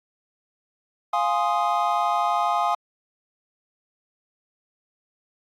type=chord; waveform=triangle; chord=F minor seventh; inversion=none; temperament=equal; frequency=698.5 / 830.6 / 1046.5 / 1244.5 Hz; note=F5 / Ab5 / C6 / Eb6; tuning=0 / 0 / 0 / 0 cents; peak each=-23 / -23 / -25 / -24 dBFS; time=1.13-2.75 s; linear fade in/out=5 ms; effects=AAC 64 kbps